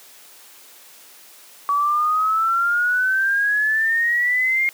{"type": "exponential sweep", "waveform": "sine", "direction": "up", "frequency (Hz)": [1134, 2138], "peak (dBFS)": -16, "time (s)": [1.69, 4.69], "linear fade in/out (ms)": 0, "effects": ["white hiss -46 dBFS RMS until 4.73 s", "high-pass 300 Hz 12 dB/octave"]}